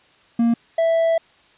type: tone pair in turn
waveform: triangle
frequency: 233.1 / 659.3 Hz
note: A#3 / E5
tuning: 0 / 0 cents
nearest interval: octave + tritone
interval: 1800 cents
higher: second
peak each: -12 / -13 dBFS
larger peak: first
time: 0.39-0.54 / 0.78-1.18 s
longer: second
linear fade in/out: 5 ms
effects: white hiss -54 dBFS RMS until 1.57 s + resampled to 8000 Hz